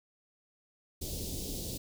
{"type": "band-stop noise", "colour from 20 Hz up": "pink", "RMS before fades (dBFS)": -38, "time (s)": [1.01, 1.78], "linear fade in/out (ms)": 10, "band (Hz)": [510, 3800], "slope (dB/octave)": 24, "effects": []}